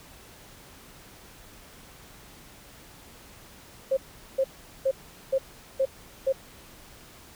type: tone bursts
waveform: sine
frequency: 534 Hz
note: C5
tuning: 35 cents sharp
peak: -20 dBFS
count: 6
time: 3.91-6.326 s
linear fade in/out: 10 ms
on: 61 ms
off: 410 ms
effects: pink hiss -50 dBFS RMS until 7.35 s